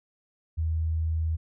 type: tone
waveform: sine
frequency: 80.4 Hz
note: E2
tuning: 43 cents flat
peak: -24 dBFS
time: 0.57-1.37 s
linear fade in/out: 20 ms
effects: none